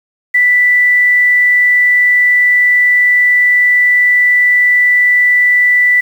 sine tone with quantisation, 1975.5 Hz, B6, in tune, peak -6 dBFS, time 0.34-6.01 s, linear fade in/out 10 ms, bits 6, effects none

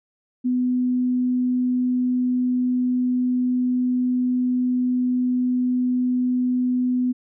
sine tone, 250.2 Hz, B3, 23 cents sharp, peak -18 dBFS, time 0.44-7.13 s, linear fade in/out 20 ms, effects none

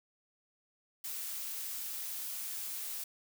blue noise, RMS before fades -40 dBFS, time 1.04-3.04 s, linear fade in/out 5 ms, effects none

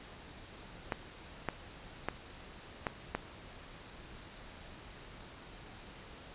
clicks, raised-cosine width 0.5 ms, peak -17 dBFS, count 5, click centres 0.922 / 1.487 / 2.086 / 2.868 / 3.15 s, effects pink hiss -51 dBFS RMS until 6.34 s + resampled to 8000 Hz

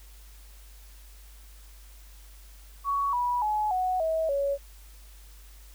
sine tone with pitch steps, 1120 / 975 / 848.8 / 738.9 / 643.3 / 560 Hz, C#6 / B5 / G#5 / F#5 / E5 / C#5, +18 / -23 / +38 / -3 / -42 / +18 cents, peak -24 dBFS, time 2.84-4.58 s, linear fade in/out 50 ms, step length 290 ms, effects added 50 Hz sine -47 dBFS peak until 5.74 s + white hiss -56 dBFS RMS until 5.74 s

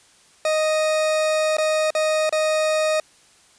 40% pulse tone with dropouts, 622.3 Hz, D#5, in tune, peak -17 dBFS, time 0.45-3 s, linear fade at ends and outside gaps 2 ms, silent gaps 1.569-1.583 / 1.905-1.95 / 2.294-2.325 s, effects white hiss -54 dBFS RMS until 3.58 s + resampled to 22050 Hz

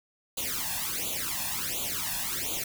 white noise with flanger, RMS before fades -32 dBFS, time 0.37-2.64 s, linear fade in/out 5 ms, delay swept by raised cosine 0.28 to 1.17 ms, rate 1.4 Hz, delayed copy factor +1, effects none

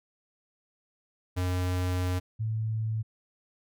square / sine tone pair in turn, 90.7 / 110.35 Hz, F#2 / A2, -34 / +5 cents, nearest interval minor third, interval 339 cents, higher second, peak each -27 dBFS, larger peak neither, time 1.36-2.2 / 2.39-3.03 s, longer first, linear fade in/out 20 ms, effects none

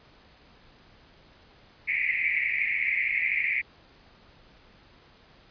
pink band-pass noise, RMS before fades -27 dBFS, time 1.87-3.62 s, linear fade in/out 20 ms, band 2000 to 2400 Hz, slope 96 dB/octave, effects pink hiss -56 dBFS RMS until 5.5 s + resampled to 11025 Hz

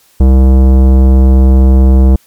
sine tone with tanh clipping, 65.41 Hz, C2, in tune, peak -4 dBFS, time 0.2-2.16 s, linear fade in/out 5 ms, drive 17 dB, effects white hiss -48 dBFS RMS until 2.26 s + MP3 96 kbps

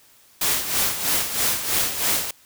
white noise with tremolo, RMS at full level -20 dBFS, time 0.41-2.31 s, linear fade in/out 5 ms, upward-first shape sine, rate 3.1 Hz, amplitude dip 65%, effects white hiss -54 dBFS RMS until 2.45 s

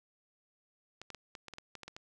clicks, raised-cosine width 0.2 ms, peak -28 dBFS, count 11, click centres 1.016 / 1.103 / 1.147 / 1.352 / 1.483 / 1.537 / 1.584 / 1.753 / 1.833 / 1.88 / 1.965 s, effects none

